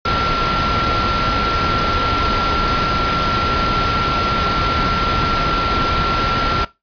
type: tone in noise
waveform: sine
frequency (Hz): 1361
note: F6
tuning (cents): -45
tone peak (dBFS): -17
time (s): 0.05-6.65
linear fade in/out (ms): 5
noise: pink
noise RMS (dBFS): -19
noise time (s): 0.05-6.65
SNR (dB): -1
effects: noise-tail reverb RT60 0.2 s tail -18 dB re dry + resampled to 11025 Hz